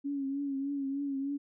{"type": "tone with vibrato", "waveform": "sine", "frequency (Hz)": 277.4, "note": "C#4", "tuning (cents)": 1, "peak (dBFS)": -31, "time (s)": [0.04, 1.38], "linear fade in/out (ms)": 20, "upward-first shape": "triangle", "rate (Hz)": 3.3, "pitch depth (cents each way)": 55, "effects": []}